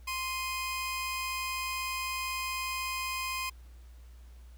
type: tone pair together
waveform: sawtooth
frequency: 1046.5 / 2489 Hz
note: C6 / D#7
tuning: 0 / 0 cents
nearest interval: octave + minor third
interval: 1500 cents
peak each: -31 / -33 dBFS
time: 0.07-3.5 s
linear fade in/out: 10 ms
effects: added 60 Hz sine -48 dBFS peak until 4.57 s + pink hiss -65 dBFS RMS until 4.57 s